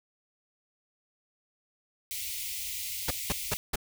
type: band-stop noise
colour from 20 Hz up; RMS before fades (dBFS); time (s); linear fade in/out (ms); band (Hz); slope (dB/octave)
white; -36; 2.11-3.57; 0; 100 to 2000; 96
type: noise bursts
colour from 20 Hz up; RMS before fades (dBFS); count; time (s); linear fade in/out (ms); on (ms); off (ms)
pink; -28; 4; 3.08-3.758; 5; 27; 190
effects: none